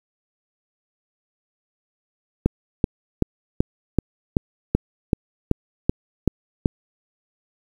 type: click train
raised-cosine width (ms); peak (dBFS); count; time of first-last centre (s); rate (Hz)
3; -3; 12; 2.46-6.658; 2.62
effects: 7-bit